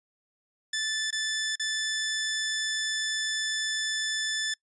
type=tone with dropouts; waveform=15% pulse; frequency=1752 Hz; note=A6; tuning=8 cents flat; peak=-21 dBFS; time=0.73-4.54 s; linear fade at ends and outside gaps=5 ms; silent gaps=1.107-1.126 / 1.557-1.596 s; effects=noise-tail reverb RT60 0.1 s tail -24 dB re dry + resampled to 22050 Hz